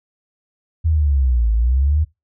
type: linear two-way sweep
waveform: sine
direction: down then up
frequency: 82.41 to 53.5 to 79.5 Hz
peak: -13 dBFS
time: 0.84-2.05 s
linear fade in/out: 20 ms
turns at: 1.52 s
effects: noise-tail reverb RT60 0.2 s tail -21 dB re dry